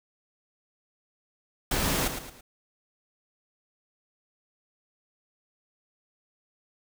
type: noise with echo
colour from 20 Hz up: pink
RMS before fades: -27 dBFS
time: 1.71-2.08 s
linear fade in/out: 5 ms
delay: 110 ms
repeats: 3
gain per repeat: -8 dB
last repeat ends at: 2.41 s
effects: none